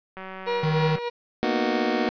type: click train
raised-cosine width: 0.5 ms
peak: -23 dBFS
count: 155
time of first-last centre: 0.17-0.985 s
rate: 189 Hz
type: tone with tremolo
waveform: 30% pulse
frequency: 478.3 Hz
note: A#4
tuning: 44 cents sharp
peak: -20 dBFS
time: 0.46-1.1 s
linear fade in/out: 20 ms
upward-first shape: sine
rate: 3.3 Hz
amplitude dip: 60%
type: tone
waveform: square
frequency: 155.56 Hz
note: D#3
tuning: in tune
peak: -22 dBFS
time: 0.63-0.96 s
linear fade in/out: 5 ms
type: chord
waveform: 25% pulse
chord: B major seventh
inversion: third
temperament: just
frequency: 231.5 / 246.9 / 308.7 / 370.4 Hz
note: A#3 / B3 / D#4 / F#4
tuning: -12 / 0 / -14 / +2 cents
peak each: -24 dBFS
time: 1.43-2.09 s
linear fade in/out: 0 ms
effects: resampled to 11025 Hz + 9-bit